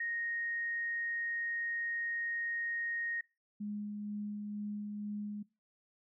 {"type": "tone", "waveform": "sine", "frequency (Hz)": 1864.7, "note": "A#6", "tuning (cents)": 0, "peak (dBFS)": -34, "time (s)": [0, 3.21], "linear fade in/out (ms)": 5}
{"type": "tone with tremolo", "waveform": "sine", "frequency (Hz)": 207.7, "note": "G#3", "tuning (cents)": 0, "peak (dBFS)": -36, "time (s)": [3.6, 5.43], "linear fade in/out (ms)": 10, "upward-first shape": "sine", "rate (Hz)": 2.1, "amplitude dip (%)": 25}
{"effects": ["noise-tail reverb RT60 0.3 s tail -23 dB re dry"]}